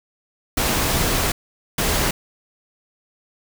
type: noise bursts at uneven times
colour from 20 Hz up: pink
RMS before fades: -20 dBFS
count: 2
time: 0.57-1.32 / 1.78-2.11 s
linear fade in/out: 5 ms
effects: none